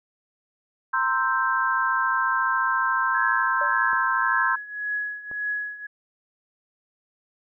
sine chord, C dominant seventh, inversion third, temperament equal, 932.3 / 1046.5 / 1318.5 / 1568 Hz, Bb5 / C6 / E6 / G6, 0 / 0 / 0 / 0 cents, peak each -30 / -24 / -28 / -24 dBFS, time 0.93-4.56 s, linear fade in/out 10 ms
sine tone with tremolo, 1680 Hz, G#6, 19 cents sharp, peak -23 dBFS, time 3.14-5.87 s, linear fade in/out 10 ms, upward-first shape triangle, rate 1.8 Hz, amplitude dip 85%
sine tone with exponential decay, 583 Hz, D5, 13 cents flat, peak -27 dBFS, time 3.61-3.82 s, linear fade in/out 5 ms, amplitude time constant 45 ms
clicks, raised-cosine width 1 ms, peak -28 / -29 dBFS, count 2, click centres 3.932 / 5.314 s
effects none

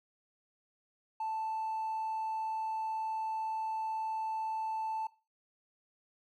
triangle tone, 881 Hz, A5, 2 cents sharp, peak -30 dBFS, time 1.2-5.07 s, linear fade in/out 5 ms, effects noise-tail reverb RT60 0.3 s tail -20 dB re dry + tanh soft clip ceiling -29 dBFS

